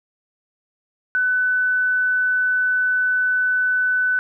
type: tone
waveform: sine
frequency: 1500 Hz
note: F#6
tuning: 23 cents sharp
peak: -16 dBFS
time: 1.15-4.19 s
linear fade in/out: 0 ms
effects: none